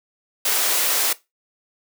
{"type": "high-pass noise", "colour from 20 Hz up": "white", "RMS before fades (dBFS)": -20, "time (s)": [0.45, 1.13], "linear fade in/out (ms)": 5, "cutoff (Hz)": 340, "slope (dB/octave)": 24, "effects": ["noise-tail reverb RT60 0.2 s tail -18 dB re dry"]}